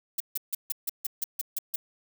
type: noise bursts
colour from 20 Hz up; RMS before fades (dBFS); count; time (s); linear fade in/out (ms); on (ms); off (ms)
violet; -29; 10; 0.18-1.76; 5; 23; 150
effects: none